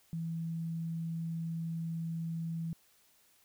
sine tone, 164.81 Hz, E3, in tune, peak -34 dBFS, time 0.13-2.73 s, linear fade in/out 0 ms, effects white hiss -67 dBFS RMS until 3.44 s

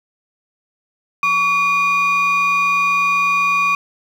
sine tone pair together, 1132 / 2440 Hz, C#6 / D#7, +36 / -34 cents, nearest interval octave + minor second, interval 1330 cents, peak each -14 dBFS, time 1.23-3.75 s, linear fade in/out 2 ms, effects tanh soft clip ceiling -10 dBFS + 7-bit

